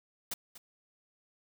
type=noise with echo; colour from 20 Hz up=white; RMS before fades=-36 dBFS; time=0.31-0.34 s; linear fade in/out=5 ms; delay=240 ms; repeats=1; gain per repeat=-14 dB; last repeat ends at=0.58 s; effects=none